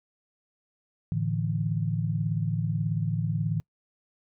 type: chord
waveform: sine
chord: A suspended fourth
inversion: none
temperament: just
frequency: 110 / 146.67 / 165 Hz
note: A2 / D3 / E3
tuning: 0 / -2 / +2 cents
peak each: -29 / -30 / -29 dBFS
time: 1.12-3.6 s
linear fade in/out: 0 ms
effects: noise-tail reverb RT60 0.1 s tail -26 dB re dry